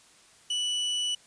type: tone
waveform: 40% pulse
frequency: 2960 Hz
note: F#7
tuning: in tune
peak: -26 dBFS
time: 0.5-1.15 s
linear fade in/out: 5 ms
effects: white hiss -57 dBFS RMS until 1.26 s + resampled to 22050 Hz